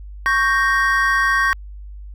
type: chord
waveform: triangle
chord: G diminished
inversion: second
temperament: equal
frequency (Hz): 1108.7 / 1568 / 1864.7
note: Db6 / G6 / Bb6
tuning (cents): 0 / 0 / 0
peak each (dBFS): -17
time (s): 0.26-1.53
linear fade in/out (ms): 0
effects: added 50 Hz sine -32 dBFS peak until 2.14 s